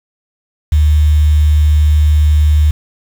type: tone with quantisation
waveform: sine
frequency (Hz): 75.5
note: D2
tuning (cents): +48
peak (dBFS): -6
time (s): 0.72-2.71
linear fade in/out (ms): 5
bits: 5
effects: none